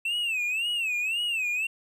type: tone with vibrato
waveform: triangle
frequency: 2653 Hz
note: E7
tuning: 10 cents sharp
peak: -24 dBFS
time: 0.05-1.67 s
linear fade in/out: 5 ms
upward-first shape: sine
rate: 1.9 Hz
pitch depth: 160 cents each way
effects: none